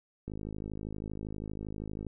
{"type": "click train", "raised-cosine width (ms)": 3, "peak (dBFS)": -26, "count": 95, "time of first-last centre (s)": [0.28, 2.067], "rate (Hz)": 52.6, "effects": []}